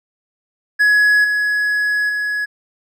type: tone with level steps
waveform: triangle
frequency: 1682 Hz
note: G#6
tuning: 22 cents sharp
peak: -8 / -13 / -16 dBFS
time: 0.79-2.46 s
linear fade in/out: 20 ms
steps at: 1.24 / 2.09 s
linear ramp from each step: 5 ms
effects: none